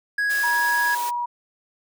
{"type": "tone", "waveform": "triangle", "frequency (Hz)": 1661.2, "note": "G#6", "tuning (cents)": 0, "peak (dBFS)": -18, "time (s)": [0.18, 0.95], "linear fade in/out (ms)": 5}
{"type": "high-pass noise", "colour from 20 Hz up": "white", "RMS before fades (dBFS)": -33, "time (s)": [0.29, 1.11], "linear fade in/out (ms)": 20, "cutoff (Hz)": 280, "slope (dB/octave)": 96}
{"type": "tone with pitch glide", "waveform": "sine", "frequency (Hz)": [956, 962.1], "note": ["A#5", "B5"], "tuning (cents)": [43, -46], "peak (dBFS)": -23, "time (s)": [0.43, 1.26], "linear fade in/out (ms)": 10, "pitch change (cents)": 11, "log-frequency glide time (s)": [0.74, 0.93]}
{"effects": []}